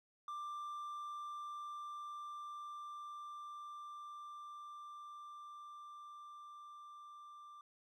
triangle tone with level ramp, 1183 Hz, D6, 12 cents sharp, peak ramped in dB -40 to -51 dBFS, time 0.28-7.61 s, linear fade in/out 2 ms, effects none

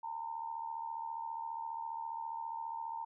sine tone with amplitude modulation, 913 Hz, A#5, 36 cents flat, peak -35 dBFS, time 0.03-3.05 s, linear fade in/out 10 ms, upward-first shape sine, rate 74.8 Hz, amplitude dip 70%, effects none

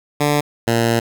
10% pulse tone pair in turn, 146.83 / 116 Hz, D3 / A#2, 0 / -8 cents, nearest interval major third, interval 408 cents, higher first, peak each -6 dBFS, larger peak neither, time 0.2-0.41 / 0.67-1 s, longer second, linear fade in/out 10 ms, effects 7-bit

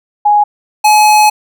sine / square tone pair in turn, 831 / 848.5 Hz, G#5 / G#5, +1 / +37 cents, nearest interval unison, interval 36 cents, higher second, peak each -5 dBFS, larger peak neither, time 0.25-0.44 / 0.84-1.3 s, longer second, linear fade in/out 10 ms, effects none

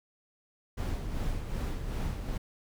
brown noise with tremolo, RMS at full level -31 dBFS, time 0.77-2.38 s, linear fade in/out 10 ms, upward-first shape sine, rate 2.6 Hz, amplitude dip 50%, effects none

